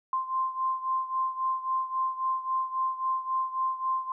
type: beating tone pair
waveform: sine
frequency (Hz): 1045 / 1048.7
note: C6 / C6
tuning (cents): -2 / +4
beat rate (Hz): 3.7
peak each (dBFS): -28 / -32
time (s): 0.13-4.12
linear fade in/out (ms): 2
effects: none